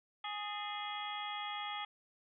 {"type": "harmonic tone with a mistuned harmonic", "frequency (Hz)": 415.3, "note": "G#4", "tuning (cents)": 0, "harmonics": [2, 3, 4, 5, 6, 7, 8], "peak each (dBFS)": [-43, -44, -52, -47, -53, -53, -44], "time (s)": [0.24, 1.85], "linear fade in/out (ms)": 5, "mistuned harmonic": 4, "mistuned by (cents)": 130, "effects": []}